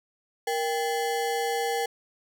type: ring-modulated tone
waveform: square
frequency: 630 Hz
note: D#5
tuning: 21 cents sharp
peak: -23 dBFS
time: 0.47-1.86 s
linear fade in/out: 5 ms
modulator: 162 Hz
effects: none